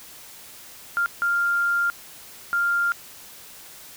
sine tone bursts at uneven times, 1396.9 Hz, F6, in tune, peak -19 dBFS, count 3, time 0.97-1.06 / 1.22-1.9 / 2.53-2.92 s, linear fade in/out 0 ms, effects white hiss -44 dBFS RMS until 3.96 s

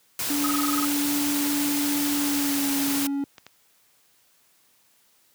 white noise, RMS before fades -28 dBFS, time 0.19-3.07 s, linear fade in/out 2 ms
triangle tone with pitch glide, 288.3 to 279.9 Hz, D4 to C#4, -32 to +17 cents, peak -22 dBFS, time 0.3-3.24 s, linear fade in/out 2 ms, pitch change -51 cents, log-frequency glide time 2.14-2.69 s
sine tone bursts, 1264 Hz, D#6, 27 cents sharp, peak -25 dBFS, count 9, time 0.44-0.848 s, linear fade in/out 2 ms, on 24 ms, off 24 ms
clicks, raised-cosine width 0.2 ms, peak -25 dBFS, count 3, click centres 2.572 / 3.382 / 3.466 s
effects white hiss -62 dBFS RMS until 5.34 s + high-pass 80 Hz 12 dB/octave

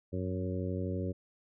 harmonic tone with a mistuned harmonic, 92.2 Hz, F#2, 6 cents flat, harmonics 1 / 2 / 3 / 4 / 5 / 6, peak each -35 / -38 / -40 / -41 / -42 / -43 dBFS, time 0.12-1.13 s, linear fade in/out 20 ms, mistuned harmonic 1, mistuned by +32 cents, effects none

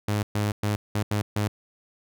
sawtooth tone bursts at uneven times, 104.2 Hz, G#2, 6 cents sharp, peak -19 dBFS, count 6, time 0.08-0.23 / 0.35-0.52 / 0.63-0.76 / 0.95-1.03 / 1.11-1.22 / 1.36-1.48 s, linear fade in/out 5 ms, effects none

